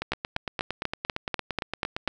two click trains, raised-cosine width 0.3 ms, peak -10 / -13 dBFS, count 9 / 19, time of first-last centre 0.12-2.076 / 0.02-2.079 s, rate 4.09 / 8.74 Hz, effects none

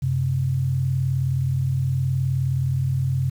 sine tone pair together, 93.01 / 132.2 Hz, F#2 / C3, +10 / +18 cents, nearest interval tritone, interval 608 cents, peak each -26 / -20 dBFS, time 0.02-3.3 s, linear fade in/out 10 ms, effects 8-bit

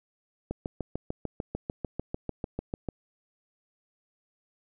click train, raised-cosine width 2 ms, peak -18 dBFS, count 17, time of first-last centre 0.51-2.887 s, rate 6.73 Hz, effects none

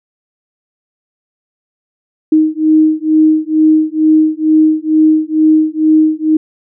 sine beating tone pair, 311.1 / 313.3 Hz, D#4 / D#4, 0 / +12 cents, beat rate 2.2 Hz, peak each -10 dBFS, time 2.32-6.37 s, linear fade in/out 5 ms, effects none

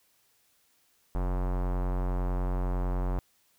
square tone with low-pass filter, 45.45 Hz, F#1, 30 cents flat, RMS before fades -29 dBFS, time 1.15-3.19 s, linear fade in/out 0 ms, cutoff 1000 Hz, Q 1.5, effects white hiss -68 dBFS RMS until 3.58 s

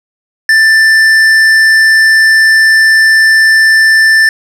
triangle tone with tanh clipping, 1772 Hz, A6, 12 cents sharp, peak -5 dBFS, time 0.49-4.29 s, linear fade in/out 2 ms, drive 14 dB, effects none

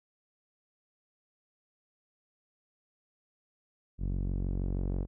sawtooth tone with low-pass filter sweep, 46.25 Hz, F#1, in tune, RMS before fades -32 dBFS, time 3.98-5.07 s, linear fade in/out 50 ms, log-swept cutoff 220 to 470 Hz, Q 0.89, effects none

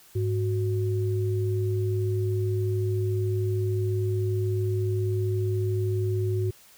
sine tone pair together, 103.52 / 368.9 Hz, G#2 / F#4, -5 / -5 cents, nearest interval octave + minor seventh, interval 2200 cents, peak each -24 / -29 dBFS, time 0.15-6.51 s, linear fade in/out 10 ms, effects white hiss -54 dBFS RMS until 6.77 s

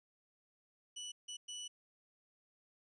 25% pulse tone bursts at uneven times, 2960 Hz, F#7, in tune, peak -40 dBFS, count 3, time 0.96-1.12 / 1.28-1.37 / 1.48-1.68 s, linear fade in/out 10 ms, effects resampled to 22050 Hz

